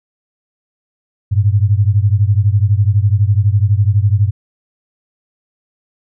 sine beating tone pair, 98 / 110 Hz, G2 / A2, 0 / 0 cents, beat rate 12 Hz, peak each -11 / -13 dBFS, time 1.31-4.31 s, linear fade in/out 20 ms, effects none

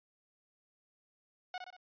sawtooth tone with echo, 732 Hz, F#5, 19 cents flat, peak -34 dBFS, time 1.54-1.58 s, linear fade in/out 2 ms, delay 62 ms, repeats 3, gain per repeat -5 dB, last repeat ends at 1.766 s, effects resampled to 11025 Hz

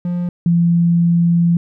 triangle / sine tone pair in turn, 175.9 / 170.6 Hz, F3 / F3, +13 / -40 cents, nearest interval minor second, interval 53 cents, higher first, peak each -15 / -10 dBFS, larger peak second, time 0.05-0.29 / 0.46-1.57 s, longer second, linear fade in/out 2 ms, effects none

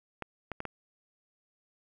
clicks, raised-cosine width 0.5 ms, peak -21 dBFS, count 4, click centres 0.223 / 0.517 / 0.604 / 0.653 s, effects 10-bit

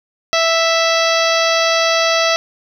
harmonic tone, 659.3 Hz, E5, in tune, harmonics 1 / 2 / 3 / 4 / 5 / 6 / 7 / 8 / 9, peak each -16 / -19 / -21 / -22 / -23 / -24 / -24 / -25 / -26 dBFS, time 0.33-2.36 s, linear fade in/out 0 ms, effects 7-bit

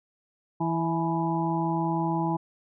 harmonic tone with a mistuned harmonic, 164.7 Hz, E3, 1 cent flat, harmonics 1 / 2 / 4 / 5 / 6, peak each -28 / -29 / -37 / -30 / -33 dBFS, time 0.6-2.37 s, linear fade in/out 10 ms, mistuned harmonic 5, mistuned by +30 cents, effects none

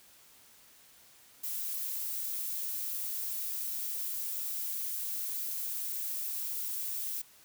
violet noise, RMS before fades -36 dBFS, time 1.43-7.22 s, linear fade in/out 10 ms, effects white hiss -59 dBFS RMS until 7.44 s

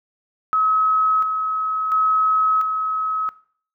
sine tone with tremolo, 1281 Hz, E6, 50 cents flat, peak -15 dBFS, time 0.53-3.29 s, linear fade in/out 0 ms, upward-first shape square, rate 0.72 Hz, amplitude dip 45%, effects noise-tail reverb RT60 0.5 s tail -19 dB re dry

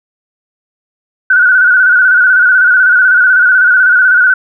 sine tone with vibrato, 1480 Hz, F#6, in tune, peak -4 dBFS, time 1.3-4.34 s, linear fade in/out 5 ms, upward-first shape square, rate 16 Hz, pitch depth 49 cents each way, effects none

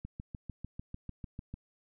click train, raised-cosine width 5 ms, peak -28 dBFS, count 11, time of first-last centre 0.05-1.54 s, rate 6.71 Hz, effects none

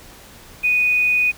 sine tone with quantisation, 2480 Hz, D#7, 6 cents flat, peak -14 dBFS, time 0.63-1.32 s, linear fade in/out 20 ms, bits 7, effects pink hiss -43 dBFS RMS until 1.37 s

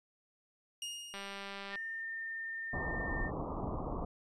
sawtooth tone with exponential decay, 2852 Hz, F7, 36 cents sharp, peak -34 dBFS, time 0.82-2.02 s, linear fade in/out 2 ms, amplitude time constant 260 ms
click train, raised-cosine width 0.3 ms, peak -28 dBFS, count 123, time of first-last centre 1.14-1.756 s, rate 198 Hz
sine tone, 1811 Hz, A6, 49 cents sharp, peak -38 dBFS, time 1.7-3.31 s, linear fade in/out 50 ms
pink low-pass noise, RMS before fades -38 dBFS, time 2.73-4.05 s, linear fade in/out 5 ms, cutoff 1200 Hz, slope 96 dB/octave
effects resampled to 24000 Hz

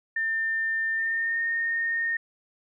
sine tone with pitch glide, 1800 to 1837.8 Hz, A6 to A#6, +39 to -25 cents, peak -24 dBFS, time 0.16-2.17 s, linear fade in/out 5 ms, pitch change +36 cents, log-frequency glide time 0.93-1.42 s, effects none

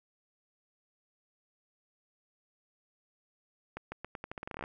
accelerating click train, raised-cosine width 0.5 ms, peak -24 dBFS, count 16, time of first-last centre 3.77-4.639 s, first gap 150 ms, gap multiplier 0.84, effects none

